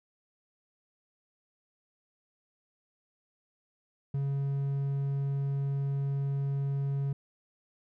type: tone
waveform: triangle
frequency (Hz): 138.9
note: C#3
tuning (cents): +4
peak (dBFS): -26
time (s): 4.14-7.13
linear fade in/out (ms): 5
effects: none